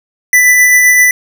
square tone with tremolo, 1987 Hz, B6, 10 cents sharp, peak -4 dBFS, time 0.33-1.11 s, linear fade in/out 2 ms, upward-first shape sine, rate 7.7 Hz, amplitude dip 25%, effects none

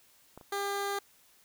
clicks, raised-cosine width 1 ms, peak -32 / -37 dBFS, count 2, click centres 0.376 / 0.412 s
15% pulse tone, 400.7 Hz, G4, 38 cents sharp, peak -25 dBFS, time 0.52-0.99 s, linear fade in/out 5 ms
effects white hiss -63 dBFS RMS until 1.44 s

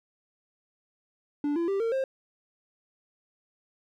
triangle tone with pitch steps, 291.2 / 338.4 / 393.2 / 456.9 / 531 Hz, D4 / E4 / G4 / A#4 / C5, -15 / +45 / +5 / -35 / +25 cents, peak -23 dBFS, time 1.44-2.04 s, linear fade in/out 2 ms, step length 120 ms, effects none

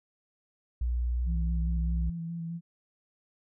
sine tone with pitch glide, 60.2 to 61.36 Hz, B1 to B1, -44 to -11 cents, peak -26 dBFS, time 0.81-2.1 s, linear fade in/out 5 ms, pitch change +33 cents, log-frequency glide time 1.15-1.24 s
sine tone with vibrato, 167.4 Hz, E3, 27 cents sharp, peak -33 dBFS, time 1.25-2.61 s, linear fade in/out 50 ms, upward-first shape square, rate 4.8 Hz, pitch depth 18 cents each way
effects none

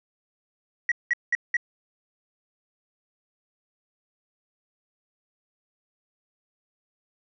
sine tone bursts, 1918 Hz, A#6, 49 cents sharp, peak -18 dBFS, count 4, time 0.89-1.568 s, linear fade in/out 2 ms, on 27 ms, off 190 ms, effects tanh soft clip ceiling -16 dBFS

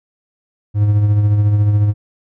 triangle tone with tremolo, 103.83 Hz, G#2, in tune, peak -6 dBFS, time 0.74-1.94 s, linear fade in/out 50 ms, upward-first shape triangle, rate 14 Hz, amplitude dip 45%, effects none

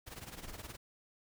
pink noise with tremolo, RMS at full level -45 dBFS, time 0.06-0.77 s, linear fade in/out 20 ms, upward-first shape sine, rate 19 Hz, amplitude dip 75%
brown noise with exponential growth, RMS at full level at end -44 dBFS, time 0.2-0.53 s, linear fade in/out 5 ms, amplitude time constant 70 ms
effects none

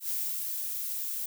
violet noise with ADSR envelope, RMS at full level -31 dBFS, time 0-1.26 s, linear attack 97 ms, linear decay 300 ms, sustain -3 dB, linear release 5 ms, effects none

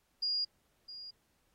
sine tone with echo, 4845 Hz, D#8, 47 cents flat, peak -30 dBFS, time 0.22-0.45 s, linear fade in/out 10 ms, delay 660 ms, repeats 1, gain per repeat -14 dB, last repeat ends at 1.11 s, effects pink hiss -75 dBFS RMS until 1.54 s + AAC 48 kbps

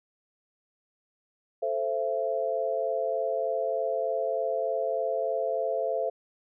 sine chord, A minor, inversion none, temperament equal with one note detuned, 440 / 523.3 / 671.9 Hz, A4 / C5 / E5, 0 / 0 / +33 cents, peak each -32 / -30 / -29 dBFS, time 1.62-6.1 s, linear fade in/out 10 ms, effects none

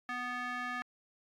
square tone with band-pass filter, 246.9 Hz, B3, in tune, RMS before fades -38 dBFS, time 0.09-0.82 s, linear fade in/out 0 ms, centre 1600 Hz, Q 2.4, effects AAC 64 kbps

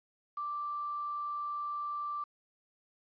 sine tone with quantisation, 1174.7 Hz, D6, in tune, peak -34 dBFS, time 0.37-2.24 s, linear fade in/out 5 ms, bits 9, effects resampled to 11025 Hz

